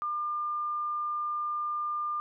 sine tone, 1200 Hz, D6, 37 cents sharp, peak -29 dBFS, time 0.02-2.2 s, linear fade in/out 0 ms, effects none

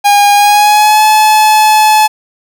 45% pulse tone with pitch glide, 815 to 859.5 Hz, G#5 to A5, -33 to -41 cents, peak -4 dBFS, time 0.04-2.08 s, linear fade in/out 20 ms, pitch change +92 cents, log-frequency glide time 0.34-1.04 s, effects none

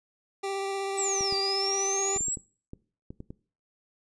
25% pulse tone with vibrato, 392 Hz, G4, in tune, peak -26 dBFS, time 0.43-2.18 s, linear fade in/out 10 ms, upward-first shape sine, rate 16 Hz, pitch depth 12 cents each way
sine exponential two-way sweep, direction down then up, 8100 to 4663 to 7870 Hz, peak -27 dBFS, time 0.97-2.36 s, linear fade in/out 20 ms, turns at 1.36 s
clicks, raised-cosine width 3 ms, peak -27 dBFS, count 10, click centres 1.209 / 1.325 / 2.163 / 2.208 / 2.283 / 2.372 / 2.734 / 3.105 / 3.204 / 3.305 s
effects noise-tail reverb RT60 0.4 s tail -20 dB re dry + resampled to 22050 Hz

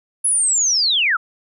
sine linear sweep, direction down, 10530 to 1236 Hz, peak -14 dBFS, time 0.24-1.17 s, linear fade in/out 10 ms, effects none

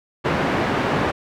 pink band-pass noise, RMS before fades -21 dBFS, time 0.24-1.12 s, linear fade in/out 20 ms, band 130 to 1900 Hz, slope 12 dB/octave, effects none

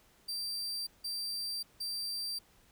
40% pulse tone bursts, 4699 Hz, D8, in tune, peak -34 dBFS, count 3, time 0.28-2.39 s, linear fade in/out 10 ms, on 590 ms, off 170 ms, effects pink hiss -65 dBFS RMS until 2.71 s

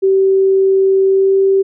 sine tone with pitch glide, 385.4 to 388.1 Hz, G4 to G4, -29 to -17 cents, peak -8 dBFS, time 0.02-1.63 s, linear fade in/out 20 ms, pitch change +12 cents, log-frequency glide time 1.06-1.36 s, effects none

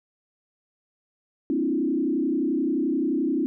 sine tone with frequency modulation, 293.7 Hz, D4, in tune, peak -21 dBFS, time 1.5-3.46 s, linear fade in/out 0 ms, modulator 31.5 Hz, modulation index 1.6, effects none

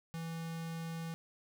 square tone with notch filter, 164.81 Hz, E3, in tune, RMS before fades -41 dBFS, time 0.14-1.14 s, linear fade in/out 0 ms, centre 410 Hz, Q 1.9, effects none

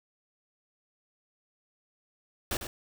pink noise with echo, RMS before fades -31 dBFS, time 2.51-2.57 s, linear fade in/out 2 ms, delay 100 ms, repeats 1, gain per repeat -8 dB, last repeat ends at 2.67 s, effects none

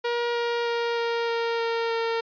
sawtooth tone with pitch steps, 475.5 / 472.5 / 469.5 / 466.5 / 463.6 / 460.6 / 457.7 Hz, A#4 / A#4 / A#4 / A#4 / A#4 / A#4 / A#4, +34 / +23 / +12 / +1 / -10 / -21 / -32 cents, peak -20 dBFS, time 0.04-2.21 s, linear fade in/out 10 ms, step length 310 ms, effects resampled to 11025 Hz

